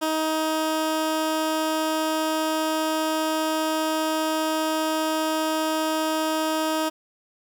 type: tone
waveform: 15% pulse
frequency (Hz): 315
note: D#4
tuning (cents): +21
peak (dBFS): -16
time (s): 0.01-6.9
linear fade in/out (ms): 20
effects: none